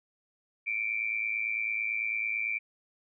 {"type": "tone with amplitude modulation", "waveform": "sine", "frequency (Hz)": 2343, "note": "D7", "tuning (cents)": -5, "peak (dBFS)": -25, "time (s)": [0.66, 2.59], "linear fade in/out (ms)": 20, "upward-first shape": "sine", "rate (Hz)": 109, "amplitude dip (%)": 80, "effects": []}